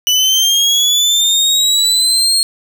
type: linear sweep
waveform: 30% pulse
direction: up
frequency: 2960 to 4271 Hz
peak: -7 dBFS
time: 0.07-2.43 s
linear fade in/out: 0 ms
effects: none